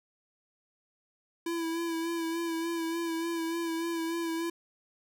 square tone with vibrato, 332.6 Hz, E4, 16 cents sharp, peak -31 dBFS, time 1.46-4.5 s, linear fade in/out 5 ms, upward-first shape sine, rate 3.4 Hz, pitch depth 31 cents each way, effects none

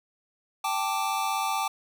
square chord, G suspended second, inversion none, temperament equal, 784 / 880 / 1174.7 Hz, G5 / A5 / D6, 0 / 0 / 0 cents, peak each -31 dBFS, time 0.64-1.68 s, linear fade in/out 5 ms, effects none

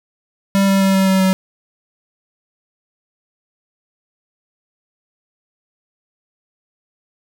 square tone with pitch steps, 196.2 / 194.73 / 193.28 / 191.83 / 190.39 / 188.97 Hz, G3 / G3 / G3 / G3 / F#3 / F#3, +2 / -11 / -24 / -37 / +50 / +37 cents, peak -12 dBFS, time 0.55-1.33 s, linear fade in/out 0 ms, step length 130 ms, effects none

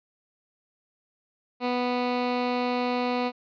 15% pulse tone, 246.9 Hz, B3, in tune, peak -18 dBFS, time 1.6-3.32 s, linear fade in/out 50 ms, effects resampled to 11025 Hz

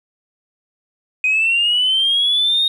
sine linear sweep, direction up, 2492 to 3729 Hz, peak -12 dBFS, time 1.24-2.68 s, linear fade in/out 2 ms, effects tanh soft clip ceiling -9 dBFS + 9-bit

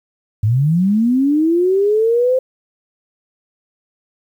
sine linear sweep, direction up, 99.6 to 523.3 Hz, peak -11 dBFS, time 0.43-2.39 s, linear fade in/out 5 ms, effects 8-bit

